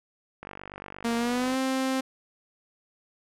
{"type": "click train", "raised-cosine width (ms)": 0.5, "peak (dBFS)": -24, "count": 55, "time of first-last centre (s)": [0.43, 1.541], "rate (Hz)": 48.6}
{"type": "tone with pitch glide", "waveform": "sawtooth", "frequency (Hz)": [233.1, 263.2], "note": ["A#3", "C4"], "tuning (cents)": [0, 10], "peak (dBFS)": -21, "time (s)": [1.04, 2.01], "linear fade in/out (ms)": 10, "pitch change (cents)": 210, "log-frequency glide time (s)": [1.17, 1.57]}
{"effects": ["low-pass 11000 Hz 12 dB/octave"]}